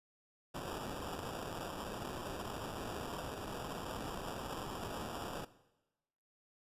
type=noise with sample-and-hold; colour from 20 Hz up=blue; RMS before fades=-43 dBFS; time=0.54-5.45 s; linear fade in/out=10 ms; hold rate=2100 Hz; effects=noise-tail reverb RT60 1.0 s tail -17 dB re dry + resampled to 32000 Hz